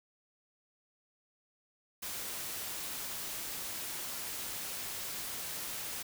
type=noise; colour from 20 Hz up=white; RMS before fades=-40 dBFS; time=2.02-6.03 s; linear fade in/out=10 ms; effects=none